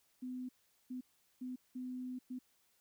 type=tone bursts at uneven times; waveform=sine; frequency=253 Hz; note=B3; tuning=42 cents sharp; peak=-40 dBFS; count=5; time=0.22-0.49 / 0.9-1.01 / 1.41-1.56 / 1.75-2.19 / 2.3-2.39 s; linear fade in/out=10 ms; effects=white hiss -74 dBFS RMS until 2.8 s